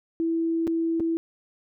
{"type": "tone with dropouts", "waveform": "sine", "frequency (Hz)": 329.6, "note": "E4", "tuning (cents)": 0, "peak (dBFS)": -22, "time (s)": [0.2, 1.17], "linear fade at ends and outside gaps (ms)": 0, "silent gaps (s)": [[0.67, 0.676], [0.998, 1.004]], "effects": []}